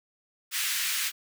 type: high-pass noise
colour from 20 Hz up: pink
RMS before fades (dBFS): -29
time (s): 0.51-1.12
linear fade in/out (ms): 50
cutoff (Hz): 1700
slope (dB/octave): 24
effects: none